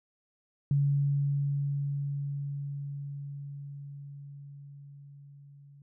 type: tone with level ramp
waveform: sine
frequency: 141.5 Hz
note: C#3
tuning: 36 cents sharp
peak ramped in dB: -22 to -51 dBFS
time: 0.71-5.82 s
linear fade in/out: 2 ms
effects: none